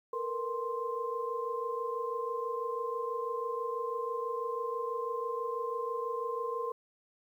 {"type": "tone cluster", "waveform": "sine", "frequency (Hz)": [455.3, 481.4, 1048], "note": ["A#4", "B4", "C6"], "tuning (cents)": [-41, -44, 2], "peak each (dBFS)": [-37, -37, -36], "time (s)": [0.13, 6.72], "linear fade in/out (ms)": 5, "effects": ["11-bit"]}